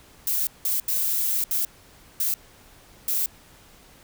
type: noise bursts at uneven times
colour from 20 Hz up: violet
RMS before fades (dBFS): -24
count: 6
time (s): 0.27-0.47 / 0.65-0.8 / 0.88-1.44 / 1.51-1.65 / 2.2-2.34 / 3.08-3.26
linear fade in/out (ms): 2
effects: pink hiss -52 dBFS RMS until 4.03 s